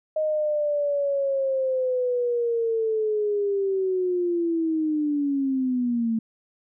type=linear sweep; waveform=sine; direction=down; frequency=624 to 221.8 Hz; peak=-21 dBFS; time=0.16-6.19 s; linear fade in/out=5 ms; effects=none